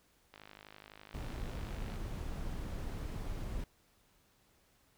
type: click train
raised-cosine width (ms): 0.3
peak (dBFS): -35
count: 85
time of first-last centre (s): 0.34-1.958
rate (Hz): 51.9
type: noise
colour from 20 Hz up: brown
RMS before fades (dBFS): -40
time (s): 1.14-3.64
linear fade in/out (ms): 2
effects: pink hiss -70 dBFS RMS until 4.97 s